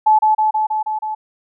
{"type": "tone with echo", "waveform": "sine", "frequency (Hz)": 863, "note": "A5", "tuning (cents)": -34, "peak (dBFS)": -8, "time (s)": [0.06, 0.19], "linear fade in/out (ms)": 10, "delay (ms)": 160, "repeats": 6, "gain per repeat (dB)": -2, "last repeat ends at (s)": 1.15, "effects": []}